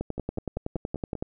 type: two click trains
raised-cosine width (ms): 2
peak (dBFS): -21 / -16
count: 6 / 14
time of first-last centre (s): 0.18-1.153 / 0.01-1.225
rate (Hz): 5.14 / 10.7
effects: none